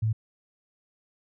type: tone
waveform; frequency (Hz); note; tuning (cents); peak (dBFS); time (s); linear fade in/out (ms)
sine; 110; A2; 0; -22; 0.02-0.13; 10
effects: none